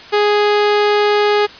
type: tone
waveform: sawtooth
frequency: 415.3 Hz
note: G#4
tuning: in tune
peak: -7 dBFS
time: 0.12-1.47 s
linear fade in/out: 20 ms
effects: white hiss -36 dBFS RMS until 1.59 s + resampled to 11025 Hz